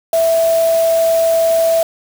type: tone in noise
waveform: sine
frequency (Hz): 659.3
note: E5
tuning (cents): 0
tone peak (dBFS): -10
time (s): 0.13-1.83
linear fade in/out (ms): 2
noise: white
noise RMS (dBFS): -27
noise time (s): 0.13-1.83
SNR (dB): +14
effects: none